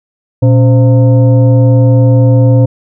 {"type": "tone with frequency modulation", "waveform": "sine", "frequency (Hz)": 119.5, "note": "A#2", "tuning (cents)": 43, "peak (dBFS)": -3, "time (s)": [0.42, 2.66], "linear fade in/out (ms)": 10, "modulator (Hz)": 399, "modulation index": 0.63, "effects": []}